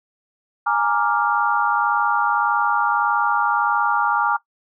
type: chord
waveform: sine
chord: Bb dominant seventh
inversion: third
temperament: equal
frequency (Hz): 830.6 / 932.3 / 1174.7 / 1396.9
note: Ab5 / Bb5 / D6 / F6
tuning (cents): 0 / 0 / 0 / 0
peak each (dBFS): -22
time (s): 0.66-4.37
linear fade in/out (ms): 10
effects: noise-tail reverb RT60 0.1 s tail -18 dB re dry